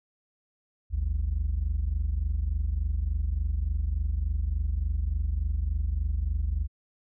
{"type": "tone pair together", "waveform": "sine", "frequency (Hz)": [53.15, 76.6], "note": ["G#1", "D#2"], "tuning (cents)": [41, -27], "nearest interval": "tritone", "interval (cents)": 632, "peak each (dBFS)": [-26, -26], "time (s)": [0.9, 6.68], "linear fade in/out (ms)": 50, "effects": ["tanh soft clip ceiling -21 dBFS"]}